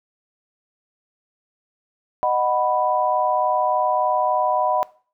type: chord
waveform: sine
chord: B major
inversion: first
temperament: just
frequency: 617.4 / 740.8 / 987.8 Hz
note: D#5 / F#5 / B5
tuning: -14 / +2 / 0 cents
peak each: -22 / -21 / -21 dBFS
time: 2.23-4.83 s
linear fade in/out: 0 ms
effects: noise-tail reverb RT60 0.4 s tail -20 dB re dry